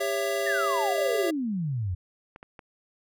square chord, C# diminished, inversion second, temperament just, 399.1 / 554.4 / 665.2 Hz, G4 / C#5 / E5, +31 / 0 / +16 cents, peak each -31 dBFS, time 0-1.31 s, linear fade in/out 10 ms
sine exponential sweep, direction down, 1863 to 84.2 Hz, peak -26 dBFS, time 0.46-1.95 s, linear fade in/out 10 ms
clicks, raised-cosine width 0.5 ms, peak -29 dBFS, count 3, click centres 2.361 / 2.429 / 2.592 s
effects none

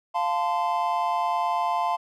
triangle chord, F major, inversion none, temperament equal with one note detuned, 698.5 / 880 / 1029.7 Hz, F5 / A5 / C6, 0 / 0 / -28 cents, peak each -25 dBFS, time 0.14-1.97 s, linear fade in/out 20 ms, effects none

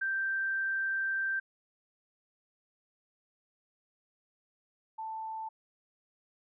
sine tone pair in turn, 1568 / 883.6 Hz, G6 / A5, 0 / +7 cents, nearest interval minor seventh, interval 993 cents, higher first, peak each -29 / -36 dBFS, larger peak first, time 0.01-1.4 / 4.98-5.49 s, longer first, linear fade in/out 10 ms, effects none

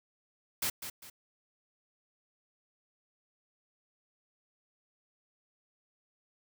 white noise with echo, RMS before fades -32 dBFS, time 0.62-0.7 s, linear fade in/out 5 ms, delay 200 ms, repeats 2, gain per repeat -9 dB, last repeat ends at 1.1 s, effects none

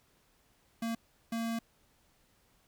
square tone bursts at uneven times, 228.8 Hz, A#3, 32 cents flat, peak -33 dBFS, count 2, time 0.82-0.95 / 1.32-1.59 s, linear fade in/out 5 ms, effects pink hiss -69 dBFS RMS until 2.67 s

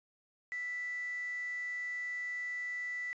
sine tone with quantisation, 1975.5 Hz, B6, in tune, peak -36 dBFS, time 0.52-3.13 s, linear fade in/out 0 ms, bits 8, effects resampled to 16000 Hz

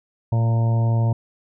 harmonic tone with a mistuned harmonic, 114.9 Hz, A#2, 25 cents flat, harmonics 1 / 2 / 3 / 4 / 5 / 6 / 7 / 8, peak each -16 / -31 / -36 / -39 / -34 / -35 / -44 / -35 dBFS, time 0.32-1.13 s, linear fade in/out 5 ms, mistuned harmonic 2, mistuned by -24 cents, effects none

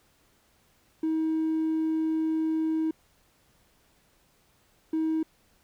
triangle tone pair in turn, 318.1 / 318.1 Hz, D#4 / D#4, +38 / +38 cents, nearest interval unison, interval 0 cents, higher neither, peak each -21 dBFS, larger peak neither, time 1.03-2.91 / 4.93-5.23 s, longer first, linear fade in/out 5 ms, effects tanh soft clip ceiling -20 dBFS + pink hiss -65 dBFS RMS until 5.63 s

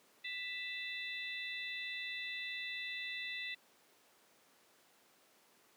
harmonic tone with a mistuned harmonic, 661 Hz, E5, 5 cents sharp, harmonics 3 / 4 / 5 / 6, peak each -43 / -45 / -47 / -49 dBFS, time 0.24-3.55 s, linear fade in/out 10 ms, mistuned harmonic 5, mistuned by +120 cents, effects pink hiss -67 dBFS RMS until 5.76 s + high-pass 300 Hz 12 dB/octave

